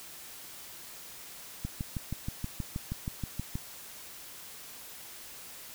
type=click train; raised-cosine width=5 ms; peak=-21 dBFS; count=13; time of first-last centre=1.65-3.555 s; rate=6.3 Hz; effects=white hiss -47 dBFS RMS until 5.74 s